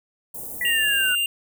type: band-stop noise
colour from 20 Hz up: white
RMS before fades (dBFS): -34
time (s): 0.34-1.13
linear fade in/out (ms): 5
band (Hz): 730 to 9500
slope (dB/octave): 24
type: exponential sweep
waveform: sine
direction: down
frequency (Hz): 1975.5 to 1453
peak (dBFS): -22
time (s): 0.61-1.15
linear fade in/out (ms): 2
type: tone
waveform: square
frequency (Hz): 2794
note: F7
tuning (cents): 0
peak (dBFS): -21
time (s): 0.65-1.26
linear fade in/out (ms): 2
effects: none